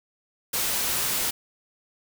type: noise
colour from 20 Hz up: white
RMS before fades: -26 dBFS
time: 0.53-1.31 s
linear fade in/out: 10 ms
effects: none